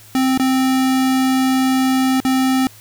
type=tone with dropouts; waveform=square; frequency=261.6 Hz; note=C4; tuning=in tune; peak=-14 dBFS; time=0.15-2.67 s; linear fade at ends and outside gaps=1 ms; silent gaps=0.376-0.397 / 2.202-2.25 s; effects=added 106 Hz sine -46 dBFS peak until 2.8 s + white hiss -44 dBFS RMS until 2.8 s